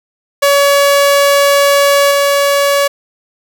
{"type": "tone with level steps", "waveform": "sawtooth", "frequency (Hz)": 565, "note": "C#5", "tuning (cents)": 33, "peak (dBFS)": [-3, -5], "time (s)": [0.42, 2.88], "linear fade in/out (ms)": 10, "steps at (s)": 2.11, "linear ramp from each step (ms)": 2, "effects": []}